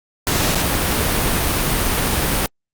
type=noise with dropouts; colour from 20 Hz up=pink; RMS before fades=-18 dBFS; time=0.27-2.46 s; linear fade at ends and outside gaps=1 ms; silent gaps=0.548-0.554 s; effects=Opus 48 kbps